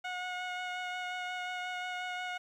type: tone with vibrato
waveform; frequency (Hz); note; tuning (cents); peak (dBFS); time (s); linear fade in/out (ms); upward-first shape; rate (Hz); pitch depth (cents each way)
15% pulse; 727; F#5; -31; -29; 0.04-2.38; 10; sine; 5.6; 11
effects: low-pass 4000 Hz 12 dB/octave + 11-bit